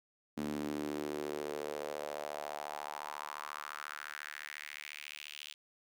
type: tone with high-pass filter sweep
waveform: sawtooth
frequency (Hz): 74.2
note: D2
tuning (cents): +18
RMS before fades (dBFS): -42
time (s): 0.37-5.54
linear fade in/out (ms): 10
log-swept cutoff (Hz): 240 to 3100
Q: 3.3
effects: none